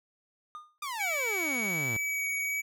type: tone with exponential decay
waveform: triangle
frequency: 1219 Hz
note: D#6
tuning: 36 cents flat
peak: -35 dBFS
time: 0.55-0.78 s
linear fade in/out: 0 ms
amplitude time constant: 50 ms
type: exponential sweep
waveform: sawtooth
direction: down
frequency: 1231 to 104.5 Hz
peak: -30 dBFS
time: 0.82-1.97 s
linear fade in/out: 5 ms
type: tone with vibrato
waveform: square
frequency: 2272 Hz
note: C#7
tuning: 42 cents sharp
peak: -30 dBFS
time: 0.99-2.62 s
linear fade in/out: 20 ms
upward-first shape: sine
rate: 1.3 Hz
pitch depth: 14 cents each way
effects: none